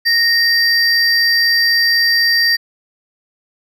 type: tone pair together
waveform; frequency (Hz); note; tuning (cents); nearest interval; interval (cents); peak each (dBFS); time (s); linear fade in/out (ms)
triangle; 1858 / 4682; A#6 / D8; -6 / -6; octave + major third; 1600; -12; 0.05-2.57; 20
effects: none